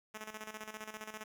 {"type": "tone with tremolo", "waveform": "5% pulse", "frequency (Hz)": 216, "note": "A3", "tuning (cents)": -32, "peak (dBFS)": -31, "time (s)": [0.14, 1.24], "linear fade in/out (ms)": 10, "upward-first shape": "square", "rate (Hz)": 15, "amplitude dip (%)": 70, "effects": []}